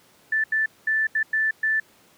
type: tone bursts at uneven times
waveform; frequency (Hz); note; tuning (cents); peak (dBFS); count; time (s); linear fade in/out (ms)
sine; 1760; A6; 0; -19; 6; 0.32-0.44 / 0.52-0.66 / 0.87-1.07 / 1.15-1.23 / 1.33-1.51 / 1.63-1.8; 5
effects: pink hiss -56 dBFS RMS until 2.17 s + high-pass 150 Hz 12 dB/octave